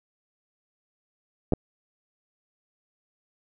clicks, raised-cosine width 2 ms, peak -10 dBFS, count 2, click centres 1.523 / 1.535 s, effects none

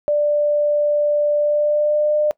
sine tone with pitch glide, 590 to 600.7 Hz, D5 to D5, +8 to +39 cents, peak -14 dBFS, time 0.08-2.31 s, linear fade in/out 0 ms, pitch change +31 cents, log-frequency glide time 1.37-2.1 s, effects noise-tail reverb RT60 0.1 s tail -22 dB re dry

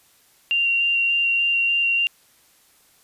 sine tone with vibrato, 2769 Hz, F7, 15 cents flat, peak -17 dBFS, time 0.51-2.07 s, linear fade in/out 0 ms, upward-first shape square, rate 3.4 Hz, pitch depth 8 cents each way, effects white hiss -57 dBFS RMS until 3.03 s + resampled to 32000 Hz

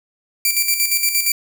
5% pulse tone with tremolo, 2344 Hz, D7, 4 cents flat, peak -4 dBFS, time 0.45-1.32 s, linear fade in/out 2 ms, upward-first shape square, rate 8.6 Hz, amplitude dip 55%, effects none

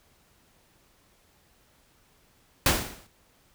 pink noise with exponential decay, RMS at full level -18 dBFS, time 2.66-3.07 s, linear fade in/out 2 ms, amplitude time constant 88 ms, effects pink hiss -63 dBFS RMS until 3.54 s

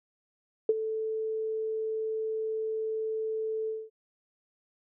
sine tone with ADSR envelope, 439.5 Hz, A4, 2 cents flat, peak -17 dBFS, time 0.69-3.9 s, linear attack 3 ms, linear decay 33 ms, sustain -12 dB, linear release 220 ms, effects none

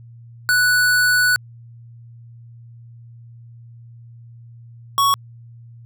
square tone pair in turn, 1480 / 1113.4 Hz, F#6 / C#6, 0 / +7 cents, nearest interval perfect fourth, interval 493 cents, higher first, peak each -14 dBFS, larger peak neither, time 0.49-1.36 / 4.98-5.14 s, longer first, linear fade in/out 0 ms, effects added 117 Hz sine -39 dBFS peak until 5.85 s

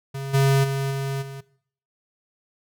square tone with level steps, 136.7 Hz, C#3, 24 cents flat, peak -29 / -16 / -23 / -25 / -34 dBFS, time 0.14-1.41 s, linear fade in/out 10 ms, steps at 0.33 / 0.63 / 0.9 / 1.21 s, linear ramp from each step 20 ms, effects noise-tail reverb RT60 0.6 s tail -19 dB re dry

